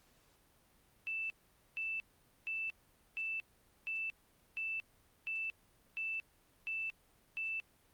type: tone bursts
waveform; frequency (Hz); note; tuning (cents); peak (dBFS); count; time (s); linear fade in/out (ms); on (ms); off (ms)
sine; 2650; E7; +9; -36; 10; 1.07-7.6; 0; 230; 470
effects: pink hiss -69 dBFS RMS until 7.93 s + Opus 48 kbps